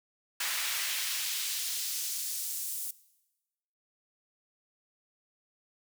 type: noise with high-pass filter sweep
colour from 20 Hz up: pink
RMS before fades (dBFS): -34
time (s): 0.4-2.91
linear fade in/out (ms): 5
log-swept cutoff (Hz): 1600 to 9500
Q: 0.88
effects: noise-tail reverb RT60 1.0 s tail -19 dB re dry